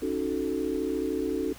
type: chord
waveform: sine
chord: D# half-diminished seventh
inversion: third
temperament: equal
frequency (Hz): 277.2 / 311.1 / 370 / 440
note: C#4 / D#4 / F#4 / A4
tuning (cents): 0 / 0 / 0 / 0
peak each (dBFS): -32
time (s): 0.02-1.53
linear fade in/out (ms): 5
effects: added 60 Hz sine -47 dBFS peak until 1.58 s + pink hiss -48 dBFS RMS until 1.58 s